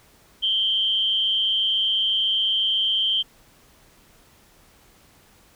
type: tone with amplitude modulation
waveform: sine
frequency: 3136 Hz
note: G7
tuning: in tune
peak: -16 dBFS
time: 0.42-3.23 s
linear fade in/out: 20 ms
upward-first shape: sine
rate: 206 Hz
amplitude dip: 60%
effects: pink hiss -55 dBFS RMS until 5.55 s